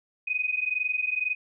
sine tone pair together, 2489 / 2511 Hz, D#7 / D#7, 0 / +15 cents, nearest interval unison, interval 15 cents, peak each -28 dBFS, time 0.27-1.35 s, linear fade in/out 10 ms, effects none

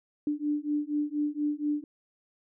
sine beating tone pair, 293.7 / 297.9 Hz, D4 / D4, 0 / +25 cents, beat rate 4.2 Hz, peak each -30 dBFS, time 0.27-1.84 s, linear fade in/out 2 ms, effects none

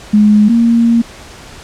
sine tone pair in turn, 210 / 232.5 Hz, G#3 / A#3, +19 / -4 cents, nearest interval major second, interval 177 cents, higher second, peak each -4 / -6 dBFS, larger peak first, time 0.13-0.49 / 0.49-1.02 s, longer second, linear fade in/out 10 ms, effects pink hiss -34 dBFS RMS until 1.63 s + low-pass 8000 Hz 12 dB/octave

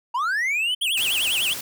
triangle linear sweep, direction up, 910 to 3100 Hz, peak -19 dBFS, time 0.14-0.75 s, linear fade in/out 10 ms
square tone with vibrato, 2935 Hz, F#7, 15 cents flat, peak -21 dBFS, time 0.81-1.54 s, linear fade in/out 10 ms, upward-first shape triangle, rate 10 Hz, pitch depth 300 cents each way
white noise, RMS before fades -32 dBFS, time 0.97-1.61 s, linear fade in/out 5 ms
effects none

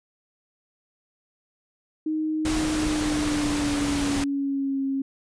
sine tone with pitch glide, 311.5 to 271.2 Hz, D#4 to C#4, +2 to -38 cents, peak -23 dBFS, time 2.06-5.02 s, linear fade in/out 5 ms, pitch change -240 cents, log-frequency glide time 2.56-4.82 s
pink noise, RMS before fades -29 dBFS, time 2.45-4.24 s, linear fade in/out 2 ms
effects resampled to 22050 Hz

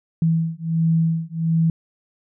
sine beating tone pair, 162.9 / 164.3 Hz, E3 / E3, -20 / -5 cents, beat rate 1.4 Hz, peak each -20 dBFS, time 0.22-1.7 s, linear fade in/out 2 ms, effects none

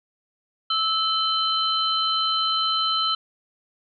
sine tone cluster, 1310 / 3065 / 4072 Hz, E6 / G7 / C8, -11 / -40 / -48 cents, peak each -24 / -24 / -26 dBFS, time 0.7-3.15 s, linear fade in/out 5 ms, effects none

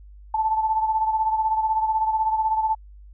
sine beating tone pair, 875 / 891 Hz, A5 / A5, -10 / +22 cents, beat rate 16 Hz, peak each -20 / -27 dBFS, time 0.34-2.75 s, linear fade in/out 5 ms, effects added 50 Hz sine -42 dBFS peak until 3.13 s

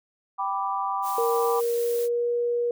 sine chord, G major, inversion none, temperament equal, 784 / 987.8 / 1174.7 Hz, G5 / B5 / D6, 0 / 0 / 0 cents, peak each -29 dBFS, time 0.38-1.61 s, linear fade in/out 20 ms
blue noise, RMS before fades -38 dBFS, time 1.02-2.09 s, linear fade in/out 50 ms
sine tone with pitch glide, 466.2 to 478.2 Hz, A#4 to A#4, 0 to +44 cents, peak -22 dBFS, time 1.18-2.71 s, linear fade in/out 2 ms, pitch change +44 cents, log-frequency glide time 1.28-2.28 s
effects none

